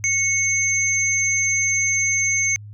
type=tone pair together; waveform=sine; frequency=2199 / 6292 Hz; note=C#7 / G8; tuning=-14 / +6 cents; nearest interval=octave + tritone; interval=1820 cents; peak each=-20 dBFS; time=0.04-2.56 s; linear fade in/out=0 ms; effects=added 104 Hz sine -35 dBFS peak until 2.73 s